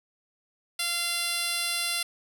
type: tone with band-pass filter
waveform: 10% pulse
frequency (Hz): 690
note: F5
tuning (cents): -21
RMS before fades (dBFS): -29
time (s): 0.79-2.03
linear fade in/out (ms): 5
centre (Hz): 7700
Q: 0.75
effects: none